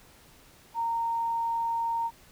sine tone, 923 Hz, A#5, 17 cents flat, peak -26 dBFS, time 0.74-2.11 s, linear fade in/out 50 ms, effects pink hiss -56 dBFS RMS until 2.31 s

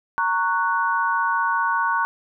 sine chord, F# major, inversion first, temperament just, 925 / 1110 / 1480 Hz, A#5 / C#6 / F#6, -14 / +2 / 0 cents, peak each -23 dBFS, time 0.18-2.05 s, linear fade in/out 0 ms, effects none

